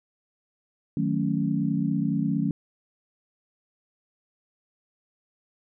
sine chord, D# half-diminished seventh, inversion none, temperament equal, 155.56 / 185 / 220 / 277.2 Hz, D#3 / F#3 / A3 / C#4, 0 / 0 / 0 / 0 cents, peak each -28 dBFS, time 0.97-2.51 s, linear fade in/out 2 ms, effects none

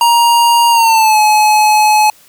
square tone with pitch glide, 940 to 852.1 Hz, A#5 to G#5, +14 to +44 cents, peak -7 dBFS, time 0.01-2.1 s, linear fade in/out 2 ms, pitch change -170 cents, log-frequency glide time 0.7-1.19 s, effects white hiss -45 dBFS RMS until 2.28 s

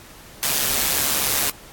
white noise with amplitude modulation, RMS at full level -18 dBFS, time 0.43-1.5 s, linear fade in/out 0 ms, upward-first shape sine, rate 141 Hz, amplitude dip 60%, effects pink hiss -44 dBFS RMS until 1.72 s + AAC 64 kbps

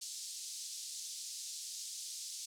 pink band-pass noise, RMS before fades -45 dBFS, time 0.01-2.46 s, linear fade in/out 10 ms, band 4500 to 9000 Hz, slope 24 dB/octave, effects none

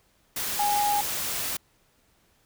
sine tone in noise, 824 Hz, G#5, 14 cents flat, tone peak -22 dBFS, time 0.59-1.01 s, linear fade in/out 5 ms, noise white, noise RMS -30 dBFS, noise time 0.36-1.57 s, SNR +5 dB, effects pink hiss -65 dBFS RMS until 2.45 s

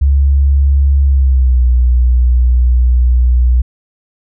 sine tone with pitch glide, 69.3 to 61.38 Hz, C#2 to B1, 0 to -10 cents, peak -6 dBFS, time 0.01-3.62 s, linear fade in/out 10 ms, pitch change -210 cents, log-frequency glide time 1.03-1.64 s, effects none

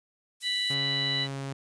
violet noise, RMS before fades -37 dBFS, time 0.4-0.75 s, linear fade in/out 20 ms
harmonic tone, 987.8 Hz, B5, in tune, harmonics 2 / 3 / 4, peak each -33 / -33 / -28 dBFS, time 0.42-1.28 s, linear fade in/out 50 ms
sawtooth tone with pitch glide, 138.59 to 136.84 Hz, C#3 to C#3, 0 to -22 cents, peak -29 dBFS, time 0.7-1.53 s, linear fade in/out 5 ms, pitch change -22 cents, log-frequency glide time 1.02-1.35 s
effects resampled to 22050 Hz

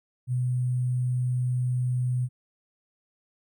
sine tone with sample-and-hold, 125.1 Hz, B2, 23 cents sharp, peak -23 dBFS, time 0.27-2.29 s, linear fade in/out 50 ms, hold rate 8820 Hz, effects none

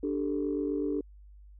sine chord, D suspended fourth, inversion none, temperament equal, 293.7 / 392 / 440 Hz, D4 / G4 / A4, 0 / 0 / 0 cents, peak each -30 / -33 / -34 dBFS, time 0.03-1.01 s, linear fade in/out 5 ms, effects tanh soft clip ceiling -19 dBFS + added 50 Hz sine -49 dBFS peak until 1.59 s

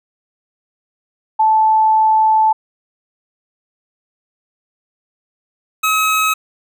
sine / 25% pulse tone pair in turn, 874 / 1278.6 Hz, A5 / D#6, -12 / +47 cents, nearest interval perfect fifth, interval 659 cents, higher second, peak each -9 dBFS, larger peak neither, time 1.39-2.53 / 5.83-6.34 s, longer first, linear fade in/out 10 ms, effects none

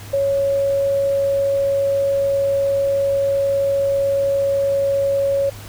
sine tone with ADSR envelope, 554.4 Hz, C#5, in tune, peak -13 dBFS, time 0.13-5.5 s, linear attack 10 ms, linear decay 9 ms, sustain -2 dB, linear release 9 ms, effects added 102 Hz sine -35 dBFS peak until 5.68 s + pink hiss -39 dBFS RMS until 5.68 s

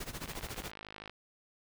pink noise with tremolo, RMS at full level -39 dBFS, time 0-0.71 s, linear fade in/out 5 ms, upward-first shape sine, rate 14 Hz, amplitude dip 85%
click train, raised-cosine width 0.3 ms, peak -29 dBFS, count 47, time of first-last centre 0.22-1.096 s, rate 52.5 Hz
effects none

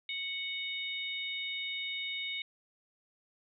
harmonic tone, 740 Hz, F#5, in tune, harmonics 3 / 4 / 5, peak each -38 / -43 / -38 dBFS, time 0.09-2.42 s, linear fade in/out 2 ms, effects none

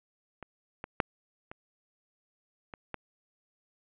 clicks, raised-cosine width 0.5 ms, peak -26 / -22 / -9 / -26 / -27 / -20 dBFS, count 6, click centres 0.427 / 0.841 / 1.002 / 1.515 / 2.738 / 2.943 s, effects resampled to 8000 Hz + 8-bit

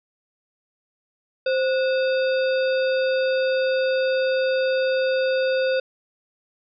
harmonic tone with a mistuned harmonic, 523.3 Hz, C5, in tune, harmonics 1 / 3 / 5 / 7 / 9, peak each -19 / -29 / -33 / -36 / -38 dBFS, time 1.46-5.8 s, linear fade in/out 5 ms, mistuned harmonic 3, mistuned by -120 cents, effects none

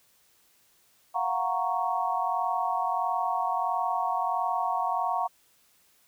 sine chord, Gb major seventh, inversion third, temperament equal, 698.5 / 740 / 932.3 / 1108.7 Hz, F5 / Gb5 / Bb5 / Db6, 0 / 0 / 0 / 0 cents, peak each -32 / -30 / -30 / -31 dBFS, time 1.14-5.28 s, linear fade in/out 20 ms, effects white hiss -64 dBFS RMS until 6.07 s

